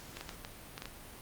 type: clicks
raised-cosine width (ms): 0.2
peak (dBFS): -23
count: 7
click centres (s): 0.17 / 0.21 / 0.292 / 0.449 / 0.779 / 0.821 / 0.856
effects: pink hiss -50 dBFS RMS until 1.21 s + Opus 48 kbps